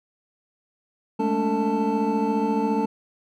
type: tone cluster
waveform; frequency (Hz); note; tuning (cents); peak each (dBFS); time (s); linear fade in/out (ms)
triangle; 208 / 222.4 / 285.2 / 448.4 / 882; G#3 / A3 / C#4 / A4 / A5; +3 / +19 / +49 / +33 / +4; -25; 1.19-2.86; 10
effects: none